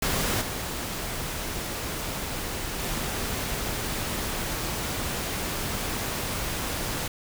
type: noise with level steps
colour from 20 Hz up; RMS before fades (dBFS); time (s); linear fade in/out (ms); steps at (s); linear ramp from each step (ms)
pink; -26 / -32 / -30; 0.02-7.08; 5; 0.41 / 2.79; 10
effects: none